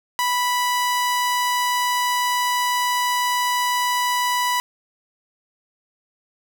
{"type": "tone", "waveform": "sawtooth", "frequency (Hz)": 986, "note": "B5", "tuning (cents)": -3, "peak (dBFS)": -15, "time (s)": [0.19, 4.6], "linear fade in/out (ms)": 0, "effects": []}